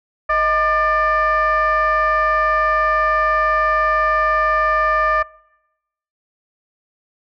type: tone with frequency modulation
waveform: sine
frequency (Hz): 1200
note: D6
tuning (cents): +37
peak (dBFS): -13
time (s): 0.29-5.23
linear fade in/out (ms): 10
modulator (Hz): 574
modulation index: 1
effects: noise-tail reverb RT60 0.9 s tail -24 dB re dry + tanh soft clip ceiling -9 dBFS